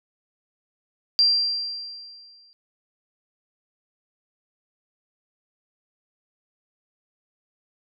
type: tone with exponential decay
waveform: sine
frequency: 4725 Hz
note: D8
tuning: 10 cents sharp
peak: -13 dBFS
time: 1.19-2.53 s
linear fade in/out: 0 ms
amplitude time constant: 290 ms
effects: none

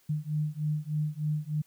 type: beating tone pair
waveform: sine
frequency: 150 / 153.3 Hz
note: D3 / D#3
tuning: +37 / -25 cents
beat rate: 3.3 Hz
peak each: -31 dBFS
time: 0.09-1.62 s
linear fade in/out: 10 ms
effects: white hiss -65 dBFS RMS until 1.66 s

